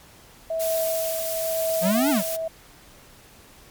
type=tone with tremolo; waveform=sine; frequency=650 Hz; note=E5; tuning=24 cents flat; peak=-21 dBFS; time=0.5-2.48 s; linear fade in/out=5 ms; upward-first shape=triangle; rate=1 Hz; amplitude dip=55%
type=noise; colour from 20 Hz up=blue; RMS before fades=-30 dBFS; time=0.59-2.37 s; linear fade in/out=20 ms
type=exponential two-way sweep; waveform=square; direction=up then down; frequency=169.2 to 304.8 to 169.2 Hz; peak=-20 dBFS; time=1.81-2.23 s; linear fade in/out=50 ms; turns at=2.1 s
effects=pink hiss -50 dBFS RMS until 3.7 s + MP3 96 kbps